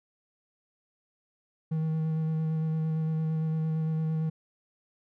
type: tone with vibrato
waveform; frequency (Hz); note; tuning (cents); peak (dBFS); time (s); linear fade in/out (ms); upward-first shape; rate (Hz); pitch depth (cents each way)
triangle; 158.7; D#3; +35; -24; 1.71-4.3; 10; square; 8.8; 11
effects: none